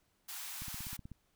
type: high-pass noise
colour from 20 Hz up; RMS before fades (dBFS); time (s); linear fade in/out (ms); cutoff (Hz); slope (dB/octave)
white; -44; 0.28-0.97; 10; 740; 48
type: click train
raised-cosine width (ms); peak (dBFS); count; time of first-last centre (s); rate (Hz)
5; -34; 9; 0.62-1.117; 16.1
effects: pink hiss -75 dBFS RMS until 1.35 s